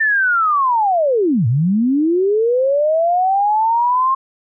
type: linear two-way sweep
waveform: sine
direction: down then up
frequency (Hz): 1800 to 107.4 to 1073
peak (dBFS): -12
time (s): 0-4.15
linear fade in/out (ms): 10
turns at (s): 1.47
effects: none

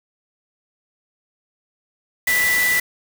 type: tone in noise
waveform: sine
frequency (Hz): 1975.5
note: B6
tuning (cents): 0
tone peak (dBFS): -16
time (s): 2.27-2.8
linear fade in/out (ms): 5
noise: white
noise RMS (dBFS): -24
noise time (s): 2.27-2.8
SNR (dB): +5
effects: none

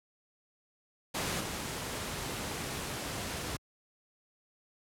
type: noise with level steps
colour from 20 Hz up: pink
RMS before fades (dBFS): -33 / -37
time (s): 1.14-3.57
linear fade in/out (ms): 10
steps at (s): 1.4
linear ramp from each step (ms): 10
effects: high-pass 60 Hz 12 dB/octave + low-pass 12000 Hz 12 dB/octave

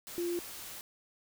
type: tone in noise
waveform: sine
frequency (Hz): 347.1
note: F4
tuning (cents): -11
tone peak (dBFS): -31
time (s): 0.18-0.39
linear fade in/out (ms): 0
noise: white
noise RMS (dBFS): -45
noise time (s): 0.07-0.81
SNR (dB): +11
effects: none

